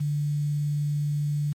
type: tone with quantisation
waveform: sine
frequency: 146.83 Hz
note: D3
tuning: in tune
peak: -23 dBFS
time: 0-1.53 s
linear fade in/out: 10 ms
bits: 8
effects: MP3 64 kbps